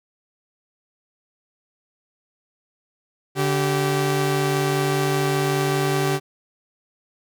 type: tone pair together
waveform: sawtooth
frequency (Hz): 144.01 / 386.9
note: D3 / G4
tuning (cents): -34 / -23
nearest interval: octave + perfect fourth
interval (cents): 1711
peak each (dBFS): -18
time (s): 3.35-6.2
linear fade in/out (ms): 50
effects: none